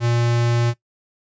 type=tone; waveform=square; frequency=118.6 Hz; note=A#2; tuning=30 cents sharp; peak=-17 dBFS; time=0-0.74 s; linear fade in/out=50 ms; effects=noise-tail reverb RT60 0.1 s tail -18 dB re dry + resampled to 16000 Hz